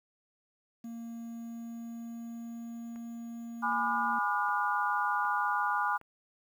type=tone with pitch glide; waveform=triangle; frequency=231.4 to 232.7 Hz; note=A#3 to A#3; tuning=-13 to -3 cents; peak=-37 dBFS; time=0.84-4.19 s; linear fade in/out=5 ms; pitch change=+10 cents; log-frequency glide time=1.25-2.95 s
type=click train; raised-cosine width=0.5 ms; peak=-39 dBFS; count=5; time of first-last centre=2.96-6.013 s; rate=1.31 Hz
type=chord; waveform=sine; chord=G# diminished seventh; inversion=none; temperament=just; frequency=830.6 / 996.7 / 1196.1 / 1435.3 Hz; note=G#5 / B5 / D6 / F6; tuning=0 / +16 / +31 / +47 cents; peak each=-33 dBFS; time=3.62-5.98 s; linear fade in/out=20 ms
effects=10-bit